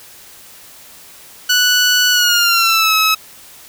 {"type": "tone with pitch glide", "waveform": "15% pulse", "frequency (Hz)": [1480, 1288.4], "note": ["F#6", "E6"], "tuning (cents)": [0, -40], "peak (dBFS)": -4, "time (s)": [1.49, 3.15], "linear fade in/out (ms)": 10, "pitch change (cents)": -240, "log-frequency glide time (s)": [2.11, 2.94], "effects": ["white hiss -40 dBFS RMS until 3.68 s"]}